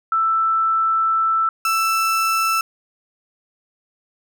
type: tone pair in turn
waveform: sine / 35% pulse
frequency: 1325 / 1325 Hz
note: E6 / E6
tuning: +9 / +9 cents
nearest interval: unison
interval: 0 cents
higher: neither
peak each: -15 dBFS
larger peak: neither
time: 0.12-1.49 / 1.65-2.61 s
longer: first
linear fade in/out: 2 ms
effects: none